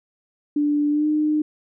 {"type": "tone with pitch glide", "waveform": "sine", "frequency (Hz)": [293.7, 303.9], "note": ["D4", "D#4"], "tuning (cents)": [0, -41], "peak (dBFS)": -17, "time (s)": [0.56, 1.42], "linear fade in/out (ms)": 5, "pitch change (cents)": 59, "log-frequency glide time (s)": [0.9, 1.07], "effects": []}